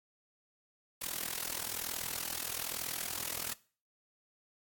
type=noise with amplitude modulation; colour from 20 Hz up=white; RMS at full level=-34 dBFS; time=1.01-3.54 s; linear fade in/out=10 ms; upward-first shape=sine; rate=41.1 Hz; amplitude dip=95%; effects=noise-tail reverb RT60 0.4 s tail -20 dB re dry + AAC 64 kbps